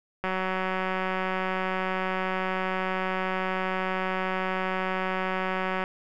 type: click train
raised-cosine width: 0.5 ms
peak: -14 dBFS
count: 1048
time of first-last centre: 0.24-5.839 s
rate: 187 Hz
effects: none